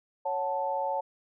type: chord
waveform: sine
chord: F# minor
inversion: second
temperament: equal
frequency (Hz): 554.4 / 740 / 880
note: C#5 / F#5 / A5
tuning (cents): 0 / 0 / 0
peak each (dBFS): -32 / -35 / -30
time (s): 0.25-1.01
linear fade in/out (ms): 10
effects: none